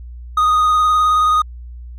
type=tone with vibrato; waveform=triangle; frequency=1242 Hz; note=D#6; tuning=3 cents flat; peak=-9 dBFS; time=0.37-1.42 s; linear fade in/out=5 ms; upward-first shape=sine; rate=19 Hz; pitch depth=21 cents each way; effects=added 60 Hz sine -30 dBFS peak until 1.98 s